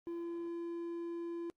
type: tone with quantisation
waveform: triangle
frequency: 340 Hz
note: F4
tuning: 46 cents flat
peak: -36 dBFS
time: 0.07-1.5 s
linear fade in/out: 0 ms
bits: 11
effects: noise-tail reverb RT60 0.1 s tail -24 dB re dry + Opus 24 kbps